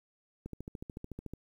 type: click train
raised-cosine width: 3 ms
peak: -28 dBFS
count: 13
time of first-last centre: 0.46-1.336 s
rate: 13.7 Hz
effects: 10-bit